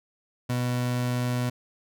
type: tone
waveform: 30% pulse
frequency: 123.47 Hz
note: B2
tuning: in tune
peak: -22 dBFS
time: 0.49-1.5 s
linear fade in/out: 10 ms
effects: none